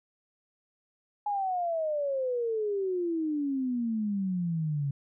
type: exponential sweep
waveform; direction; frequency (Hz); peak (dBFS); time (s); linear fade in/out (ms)
sine; down; 839 to 137.6; -27; 1.26-4.91; 5
effects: none